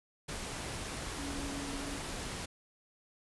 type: tone in noise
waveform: sine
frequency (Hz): 280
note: C#4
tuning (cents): +18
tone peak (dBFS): -41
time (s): 1.18-1.98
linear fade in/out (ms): 10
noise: pink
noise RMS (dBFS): -40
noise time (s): 0.28-2.46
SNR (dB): -4
effects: resampled to 24000 Hz